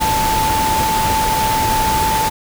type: tone in noise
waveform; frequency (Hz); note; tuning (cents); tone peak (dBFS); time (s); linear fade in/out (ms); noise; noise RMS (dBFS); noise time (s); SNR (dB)
sine; 879; A5; -2; -15; 0-2.3; 20; pink; -20; 0-2.3; +2
effects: none